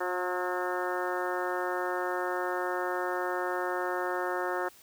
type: harmonic tone with a mistuned harmonic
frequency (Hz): 180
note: F#3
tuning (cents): -47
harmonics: 2 / 3 / 4 / 5 / 6 / 7 / 8 / 9 / 10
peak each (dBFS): -34 / -36 / -37 / -38 / -39 / -39 / -40 / -41 / -41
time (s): 0-4.69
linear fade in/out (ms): 10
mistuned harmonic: 7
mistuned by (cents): +32
effects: white hiss -56 dBFS RMS until 4.82 s